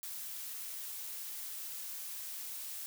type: noise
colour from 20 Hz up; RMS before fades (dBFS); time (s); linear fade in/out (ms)
blue; -43; 0.03-2.86; 0
effects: none